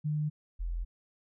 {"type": "tone pair in turn", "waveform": "sine", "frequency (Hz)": [151, 42.59], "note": ["D3", "F1"], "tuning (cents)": [48, -43], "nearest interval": "octave + minor seventh", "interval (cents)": 2191, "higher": "first", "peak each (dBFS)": [-28, -31], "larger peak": "first", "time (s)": [[0.04, 0.3], [0.59, 0.85]], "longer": "neither", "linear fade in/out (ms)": 20, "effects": []}